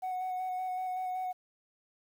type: tone with vibrato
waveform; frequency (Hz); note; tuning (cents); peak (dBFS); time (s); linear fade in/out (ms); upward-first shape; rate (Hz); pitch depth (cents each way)
sine; 740; F#5; 0; -30; 0.02-1.33; 20; square; 5.3; 12
effects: tanh soft clip ceiling -31 dBFS + 10-bit